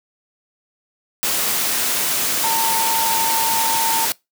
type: tone in noise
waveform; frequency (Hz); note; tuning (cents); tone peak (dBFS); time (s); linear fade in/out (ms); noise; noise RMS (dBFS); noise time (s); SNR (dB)
sine; 906; A#5; -50; -19; 2.44-4.05; 0; white; -20; 1.23-4.12; -2
effects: noise-tail reverb RT60 0.2 s tail -23 dB re dry + high-pass 150 Hz 12 dB/octave